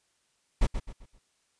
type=noise with echo; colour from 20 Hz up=brown; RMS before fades=-21 dBFS; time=0.61-0.67 s; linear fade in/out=10 ms; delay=130 ms; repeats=4; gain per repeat=-9 dB; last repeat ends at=1.19 s; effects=white hiss -72 dBFS RMS until 1.59 s + resampled to 22050 Hz